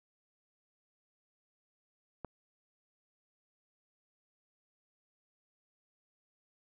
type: click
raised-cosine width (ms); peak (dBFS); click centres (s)
1; -26; 2.247
effects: none